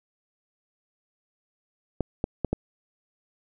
clicks, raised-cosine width 2 ms, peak -11 dBFS, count 4, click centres 2.007 / 2.241 / 2.447 / 2.53 s, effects none

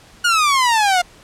sawtooth exponential sweep, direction down, 1460 to 698.5 Hz, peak -9 dBFS, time 0.24-1.02 s, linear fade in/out 10 ms, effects pink hiss -46 dBFS RMS until 1.23 s + low-pass 9000 Hz 12 dB/octave

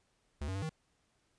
square tone with pitch steps, 72.6 / 94.8 / 97.8 / 157.9 Hz, D2 / F#2 / G2 / D#3, -19 / +43 / -4 / +26 cents, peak -36 dBFS, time 0.41-0.694 s, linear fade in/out 5 ms, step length 71 ms, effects pink hiss -75 dBFS RMS until 1.38 s + resampled to 22050 Hz

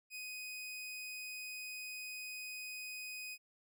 sawtooth tone, 2500 Hz, D#7, 8 cents sharp, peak -40 dBFS, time 0.1-3.38 s, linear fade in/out 50 ms, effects none

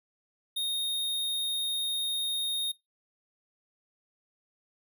square tone, 3705 Hz, A#7, 11 cents flat, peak -29 dBFS, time 0.56-2.72 s, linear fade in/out 10 ms, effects noise-tail reverb RT60 0.2 s tail -24 dB re dry

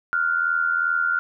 sine tone pair together, 1397.4 / 1480 Hz, F6 / F#6, +1 / 0 cents, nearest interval minor second, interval 99 cents, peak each -20 / -25 dBFS, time 0.13-1.19 s, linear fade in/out 0 ms, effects none

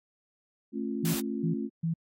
sine chord, A augmented, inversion none, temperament equal with one note detuned, 220 / 271.8 / 349.2 Hz, A3 / C#4 / E#4, 0 / -34 / 0 cents, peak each -33 / -34 / -37 dBFS, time 0.72-1.7 s, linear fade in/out 50 ms
sine tone bursts, 164.81 Hz, E3, in tune, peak -26 dBFS, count 3, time 1.03-1.94 s, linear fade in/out 10 ms, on 110 ms, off 290 ms
white noise, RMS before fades -35 dBFS, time 1.05-1.2 s, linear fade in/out 2 ms
effects AAC 48 kbps

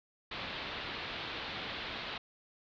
white low-pass noise, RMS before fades -41 dBFS, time 0.31-2.18 s, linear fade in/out 5 ms, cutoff 4100 Hz, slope 48 dB/octave, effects none

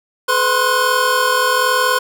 square tone cluster, 430.3 / 504 / 1023 / 1064 / 1468 Hz, A4 / B4 / C6 / C6 / F#6, -39 / +35 / -39 / +29 / -14 cents, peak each -27 / -20 / -21 / -19 / -19 dBFS, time 0.28-1.99 s, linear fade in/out 10 ms, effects none

